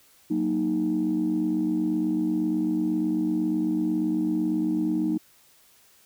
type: chord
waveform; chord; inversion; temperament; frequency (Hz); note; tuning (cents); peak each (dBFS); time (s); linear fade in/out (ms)
sine; D# minor; first; equal; 185 / 233.1 / 311.1; F#3 / A#3 / D#4; 0 / 0 / 0; -29 / -28 / -23; 0.3-5.18; 10
effects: tanh soft clip ceiling -16 dBFS + white hiss -58 dBFS RMS until 6.05 s